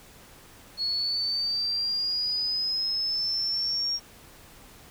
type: linear sweep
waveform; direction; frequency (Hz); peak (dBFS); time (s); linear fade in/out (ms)
sine; up; 4340 to 5588; -25; 0.77-4; 50
effects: pink hiss -51 dBFS RMS until 4.9 s